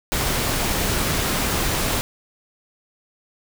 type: noise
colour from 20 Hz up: pink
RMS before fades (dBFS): -22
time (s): 0.12-2.01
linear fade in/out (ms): 0
effects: none